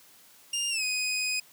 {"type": "tone with pitch glide", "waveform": "20% pulse", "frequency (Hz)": [2807, 2501], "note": ["F7", "D#7"], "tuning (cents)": [8, 8], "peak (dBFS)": -22, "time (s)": [0.53, 1.4], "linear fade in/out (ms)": 5, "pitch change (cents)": -200, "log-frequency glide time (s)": [0.7, 0.83], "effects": ["white hiss -56 dBFS RMS until 1.52 s", "high-pass 100 Hz 12 dB/octave"]}